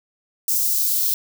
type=noise with high-pass filter sweep; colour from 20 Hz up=violet; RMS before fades=-20 dBFS; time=0.48-1.14 s; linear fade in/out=2 ms; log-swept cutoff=5900 to 3700 Hz; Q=1.6; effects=none